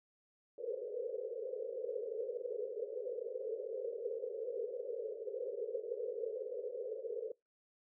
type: band-pass noise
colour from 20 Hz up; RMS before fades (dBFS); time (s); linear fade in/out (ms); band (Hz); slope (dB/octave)
white; -41; 0.58-7.32; 5; 420 to 520; 96
effects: noise-tail reverb RT60 0.2 s tail -22 dB re dry